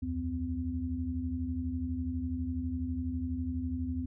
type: tone cluster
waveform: sine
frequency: 75.3 / 87.4 / 255.5 Hz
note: D2 / F2 / C4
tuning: +44 / +2 / -41 cents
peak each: -37 / -37 / -34 dBFS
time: 0.02-4.06 s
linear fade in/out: 10 ms
effects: none